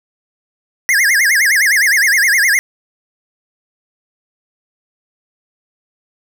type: tone with vibrato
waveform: square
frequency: 1864.7 Hz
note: A#6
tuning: in tune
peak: -10 dBFS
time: 0.89-2.59 s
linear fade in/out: 0 ms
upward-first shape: sine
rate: 9.7 Hz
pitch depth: 260 cents each way
effects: none